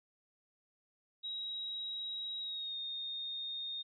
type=tone with pitch glide; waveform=sine; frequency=3831 to 3683 Hz; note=A#7 to A#7; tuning=+47 to -22 cents; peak=-38 dBFS; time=1.23-3.83 s; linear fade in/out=20 ms; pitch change=-69 cents; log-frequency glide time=2.41-2.76 s; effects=none